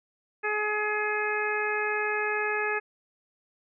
harmonic tone, 422.2 Hz, G#4, 29 cents sharp, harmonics 1 / 2 / 3 / 4 / 5 / 6, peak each -31 / -34 / -35 / -30 / -36 / -34 dBFS, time 0.43-2.8 s, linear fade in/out 20 ms, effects none

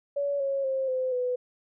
sine tone with pitch steps, 567 / 549 / 531.5 / 514.6 / 498.2 Hz, C#5 / C#5 / C5 / C5 / B4, +39 / -17 / +27 / -29 / +15 cents, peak -25 dBFS, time 0.16-1.36 s, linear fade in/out 10 ms, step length 240 ms, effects none

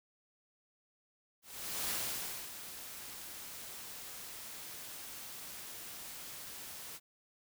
white noise with ADSR envelope, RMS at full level -36 dBFS, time 1.42-7 s, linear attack 470 ms, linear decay 600 ms, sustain -11 dB, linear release 44 ms, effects none

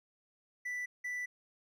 triangle tone bursts at uneven times, 1977 Hz, B6, 1 cent sharp, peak -34 dBFS, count 2, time 0.65-0.86 / 1.04-1.26 s, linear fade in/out 10 ms, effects none

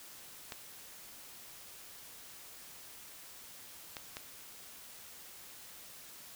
clicks, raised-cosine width 0.2 ms, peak -23 dBFS, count 3, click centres 0.522 / 3.968 / 4.169 s, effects white hiss -52 dBFS RMS until 6.35 s

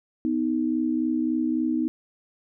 sine tone pair together, 250 / 313.6 Hz, B3 / D#4, +21 / +14 cents, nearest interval major third, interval 393 cents, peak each -25 / -24 dBFS, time 0.25-1.88 s, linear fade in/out 0 ms, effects none

